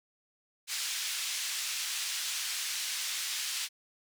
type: band-pass noise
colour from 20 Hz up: white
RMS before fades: -35 dBFS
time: 0.67-3.69 s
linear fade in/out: 50 ms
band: 2100 to 6800 Hz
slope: 12 dB/octave
effects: none